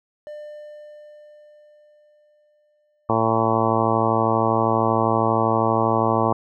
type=tone with exponential decay; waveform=triangle; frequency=598 Hz; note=D5; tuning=31 cents sharp; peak=-30 dBFS; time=0.27-3.68 s; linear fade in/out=0 ms; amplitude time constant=740 ms
type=harmonic tone; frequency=112.6 Hz; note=A2; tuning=40 cents sharp; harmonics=1 / 2 / 3 / 4 / 5 / 6 / 7 / 8 / 9 / 10; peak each=-26 / -26 / -26 / -26 / -26 / -26 / -26 / -26 / -26 / -26 dBFS; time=3.09-6.33 s; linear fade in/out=5 ms
effects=none